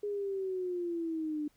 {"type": "linear sweep", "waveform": "sine", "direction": "down", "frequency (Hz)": [415.3, 294.9], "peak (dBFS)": -32, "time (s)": [0.03, 1.48], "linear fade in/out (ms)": 5, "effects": ["pink hiss -70 dBFS RMS until 1.56 s"]}